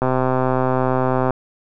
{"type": "click train", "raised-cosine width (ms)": 1, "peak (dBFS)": -5, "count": 167, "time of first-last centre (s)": [0.02, 1.307], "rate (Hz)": 129, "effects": []}